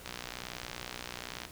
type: click train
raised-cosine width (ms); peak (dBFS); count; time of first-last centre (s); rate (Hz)
0.2; -21; 86; 0.06-1.451; 61.1
effects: pink hiss -50 dBFS RMS until 1.51 s